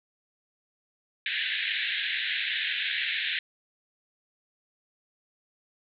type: band-pass noise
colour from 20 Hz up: pink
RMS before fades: -30 dBFS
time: 1.26-3.39 s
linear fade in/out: 2 ms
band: 1600 to 3900 Hz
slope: 96 dB/octave
effects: none